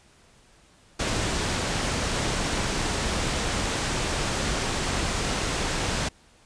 pink low-pass noise, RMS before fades -27 dBFS, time 0.99-6.09 s, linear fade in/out 10 ms, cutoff 8900 Hz, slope 24 dB/octave, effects pink hiss -57 dBFS RMS until 6.45 s + resampled to 22050 Hz

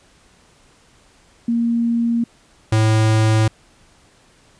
sine / square tone pair in turn, 233.5 / 109.72 Hz, A#3 / A2, +3 / -4 cents, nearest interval octave + minor second, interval 1307 cents, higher first, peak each -15 / -13 dBFS, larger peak second, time 1.48-2.24 / 2.72-3.48 s, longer neither, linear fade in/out 5 ms, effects pink hiss -53 dBFS RMS until 4.59 s + resampled to 22050 Hz

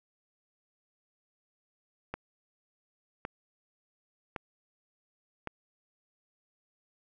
click train, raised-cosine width 0.5 ms, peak -20 dBFS, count 4, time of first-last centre 2.14-5.473 s, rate 0.9 Hz, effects none

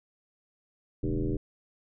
sine tone with frequency modulation, 136.4 Hz, C#3, 28 cents flat, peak -26 dBFS, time 1.03-1.37 s, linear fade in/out 5 ms, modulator 82.8 Hz, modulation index 3.3, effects none

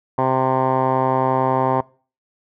10% pulse tone with low-pass filter, 130.81 Hz, C3, in tune, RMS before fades -18 dBFS, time 0.18-1.81 s, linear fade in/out 5 ms, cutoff 1000 Hz, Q 5, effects noise-tail reverb RT60 0.4 s tail -23 dB re dry

